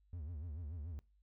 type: tone with vibrato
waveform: triangle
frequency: 79.6 Hz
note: D#2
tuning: 40 cents sharp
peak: -40 dBFS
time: 0.13-0.99 s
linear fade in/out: 0 ms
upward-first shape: sine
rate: 6.9 Hz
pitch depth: 200 cents each way
effects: noise-tail reverb RT60 0.3 s tail -24 dB re dry + added 50 Hz sine -68 dBFS peak until 1.22 s